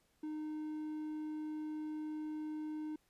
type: tone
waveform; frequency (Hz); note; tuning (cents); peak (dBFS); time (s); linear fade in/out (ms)
triangle; 307.2; D#4; -22; -37; 0.23-2.96; 5
effects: pink hiss -75 dBFS RMS until 3.09 s + resampled to 32000 Hz